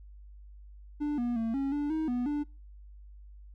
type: tone with pitch steps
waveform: triangle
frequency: 295 / 240.7 / 226.6 / 274.3 / 291.3 / 315.5 / 245.6 / 293.6 Hz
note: D4 / B3 / A#3 / C#4 / D4 / D#4 / B3 / D4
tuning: +8 / -44 / -49 / -18 / -14 / +24 / -9 / 0 cents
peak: -26 dBFS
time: 1-2.44 s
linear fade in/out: 20 ms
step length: 180 ms
effects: noise-tail reverb RT60 0.3 s tail -25 dB re dry + added 50 Hz sine -47 dBFS peak until 3.54 s